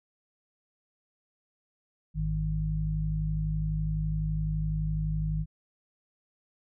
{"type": "harmonic tone", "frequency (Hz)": 51.91, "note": "G#1", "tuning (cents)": 0, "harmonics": [1, 2, 3], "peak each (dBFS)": [-30, -39, -29], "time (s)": [2.14, 5.46], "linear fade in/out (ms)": 50, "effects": []}